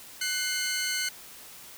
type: tone pair together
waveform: 15% pulse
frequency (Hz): 1497.1 / 2116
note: F#6 / C7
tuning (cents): +20 / +19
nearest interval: tritone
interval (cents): 599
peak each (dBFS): -24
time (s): 0.21-1.09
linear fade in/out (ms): 5
effects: white hiss -47 dBFS RMS until 1.77 s